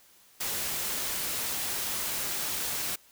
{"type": "noise", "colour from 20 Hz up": "white", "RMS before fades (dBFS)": -32, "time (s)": [0.4, 2.96], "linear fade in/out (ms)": 10, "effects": ["white hiss -59 dBFS RMS until 3.11 s"]}